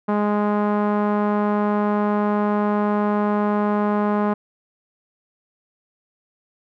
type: tone with low-pass filter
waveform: sawtooth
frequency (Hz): 207.7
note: G#3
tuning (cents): 0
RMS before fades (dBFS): -20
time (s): 0.08-4.34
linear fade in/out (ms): 10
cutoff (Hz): 1100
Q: 1.8
effects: none